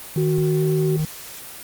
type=tone with vibrato; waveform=triangle; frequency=155.56 Hz; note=D#3; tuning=in tune; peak=-17 dBFS; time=0.16-1.05 s; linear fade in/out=2 ms; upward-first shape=sine; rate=9.2 Hz; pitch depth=9 cents each way
type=tone with pitch glide; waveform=sine; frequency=370 to 376.3 Hz; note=F#4 to F#4; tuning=0 to +29 cents; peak=-20 dBFS; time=0.17-0.97 s; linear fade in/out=10 ms; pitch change=+29 cents; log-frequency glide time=0.54-0.61 s
type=click; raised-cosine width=5 ms; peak=-20 dBFS; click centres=0.384 s
effects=white hiss -37 dBFS RMS until 1.63 s + Opus 32 kbps